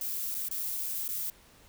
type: noise with dropouts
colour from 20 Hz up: violet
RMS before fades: -34 dBFS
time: 0.01-1.3 s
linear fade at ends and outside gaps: 2 ms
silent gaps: 0.344-0.348 / 0.486-0.511 / 1.08-1.088 s
effects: pink hiss -58 dBFS RMS until 1.68 s